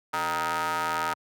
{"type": "ring-modulated tone", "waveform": "sawtooth", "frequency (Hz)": 162.9, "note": "E3", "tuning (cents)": -20, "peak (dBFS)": -19, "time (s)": [0.13, 1.14], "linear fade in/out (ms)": 10, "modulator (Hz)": 1100, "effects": ["high-pass 100 Hz 12 dB/octave"]}